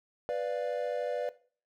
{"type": "chord", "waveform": "triangle", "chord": "B diminished", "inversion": "none", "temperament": "equal", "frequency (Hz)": [493.9, 587.3, 698.5], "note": ["B4", "D5", "F5"], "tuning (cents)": [0, 0, 0], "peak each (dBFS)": [-31, -31, -37], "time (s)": [0.29, 1.29], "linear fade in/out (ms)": 0, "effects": ["noise-tail reverb RT60 0.4 s tail -17 dB re dry"]}